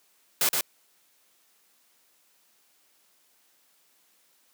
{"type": "noise with echo", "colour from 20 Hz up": "white", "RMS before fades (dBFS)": -23, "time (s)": [0.41, 0.49], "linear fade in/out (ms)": 2, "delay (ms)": 120, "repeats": 1, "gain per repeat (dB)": -3, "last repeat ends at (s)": 0.61, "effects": ["white hiss -65 dBFS RMS until 4.53 s", "high-pass 200 Hz 12 dB/octave"]}